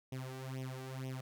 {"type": "tone with flanger", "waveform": "sawtooth", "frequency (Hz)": 130.81, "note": "C3", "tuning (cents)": 0, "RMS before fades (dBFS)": -43, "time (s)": [0.12, 1.21], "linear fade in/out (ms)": 5, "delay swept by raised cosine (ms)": [0.33, 2.63], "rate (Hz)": 2.1, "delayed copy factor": 0.9, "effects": []}